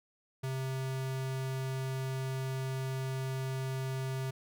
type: tone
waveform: square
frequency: 132.1 Hz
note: C3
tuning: 17 cents sharp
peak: -34 dBFS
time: 0.43-4.31 s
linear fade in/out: 10 ms
effects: none